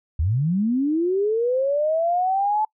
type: linear sweep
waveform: sine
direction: up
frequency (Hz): 69.3 to 870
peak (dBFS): -18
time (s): 0.19-2.65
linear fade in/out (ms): 5
effects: noise-tail reverb RT60 0.1 s tail -26 dB re dry